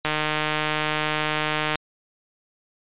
click train, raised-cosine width 0.3 ms, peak -7 dBFS, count 262, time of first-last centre 0.05-1.756 s, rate 153 Hz, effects resampled to 8000 Hz

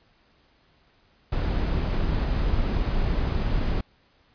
brown noise, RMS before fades -24 dBFS, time 1.32-3.81 s, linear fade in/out 5 ms, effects pink hiss -62 dBFS RMS until 4.34 s + resampled to 11025 Hz

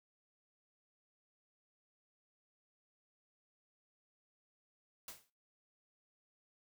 white noise with exponential decay, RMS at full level -45 dBFS, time 5.08-5.3 s, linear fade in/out 2 ms, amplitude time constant 47 ms, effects noise-tail reverb RT60 0.3 s tail -20 dB re dry

